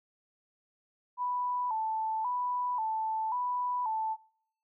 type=tone with vibrato; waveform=sine; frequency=932.3 Hz; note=A#5; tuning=in tune; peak=-29 dBFS; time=1.17-4.17 s; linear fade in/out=50 ms; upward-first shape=square; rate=0.93 Hz; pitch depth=100 cents each way; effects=noise-tail reverb RT60 0.7 s tail -25 dB re dry